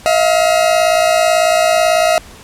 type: tone pair together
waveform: 40% pulse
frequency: 640 / 698.1 Hz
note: D#5 / F5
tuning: +49 / -1 cents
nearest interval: major second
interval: 150 cents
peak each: -11 / -13 dBFS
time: 0.06-2.18 s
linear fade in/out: 0 ms
effects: pink hiss -38 dBFS RMS until 2.43 s + low-pass 11000 Hz 12 dB/octave